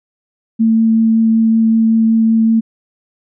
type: tone with vibrato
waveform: sine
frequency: 224.3 Hz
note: A3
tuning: 34 cents sharp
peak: -8 dBFS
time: 0.59-2.61 s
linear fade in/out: 20 ms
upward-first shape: triangle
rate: 5.3 Hz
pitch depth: 9 cents each way
effects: none